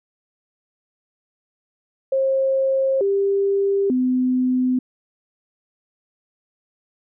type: tone with pitch steps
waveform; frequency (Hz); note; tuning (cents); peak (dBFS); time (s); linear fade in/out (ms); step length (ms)
sine; 535 / 396.1 / 254; C5 / G4 / B3; +38 / +18 / +49; -16; 2.12-4.79; 5; 890
effects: none